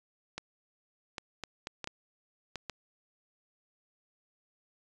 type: clicks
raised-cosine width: 0.2 ms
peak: -20 dBFS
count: 8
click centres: 0.38 / 1.182 / 1.437 / 1.671 / 1.843 / 1.874 / 2.557 / 2.697 s
effects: resampled to 22050 Hz